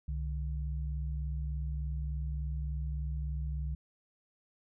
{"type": "tone pair together", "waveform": "sine", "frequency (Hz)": [66.59, 150], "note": ["C2", "D3"], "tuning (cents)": [31, 37], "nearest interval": "octave + major second", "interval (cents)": 1406, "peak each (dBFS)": [-33, -40], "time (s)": [0.08, 3.75], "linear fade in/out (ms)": 5, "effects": []}